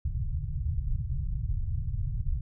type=low-pass noise; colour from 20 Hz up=pink; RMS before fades=-30 dBFS; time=0.05-2.41 s; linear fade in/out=5 ms; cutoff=140 Hz; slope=48 dB/octave; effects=none